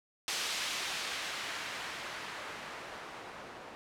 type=noise with low-pass filter sweep; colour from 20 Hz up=blue; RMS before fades=-40 dBFS; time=0.28-3.75 s; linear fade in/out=0 ms; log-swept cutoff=4200 to 820 Hz; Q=0.71; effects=none